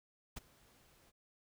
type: noise with ADSR envelope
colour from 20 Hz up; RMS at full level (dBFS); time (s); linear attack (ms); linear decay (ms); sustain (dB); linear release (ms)
pink; -44; 0.36-1.12; 13; 18; -23; 32
effects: none